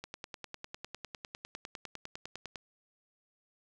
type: click train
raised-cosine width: 0.2 ms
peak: -24 dBFS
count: 26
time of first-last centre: 0.04-2.558 s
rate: 9.93 Hz
effects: none